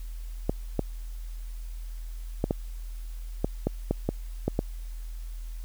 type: clicks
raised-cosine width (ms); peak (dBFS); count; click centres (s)
2; -11; 10; 0.495 / 0.793 / 2.441 / 2.509 / 3.445 / 3.67 / 3.91 / 4.09 / 4.48 / 4.591
effects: added 41 Hz sine -34 dBFS peak until 5.64 s + white hiss -56 dBFS RMS until 5.64 s